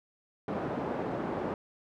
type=band-pass noise; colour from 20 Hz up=pink; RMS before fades=-34 dBFS; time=0.48-1.54 s; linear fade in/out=2 ms; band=210 to 840 Hz; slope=12 dB/octave; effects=none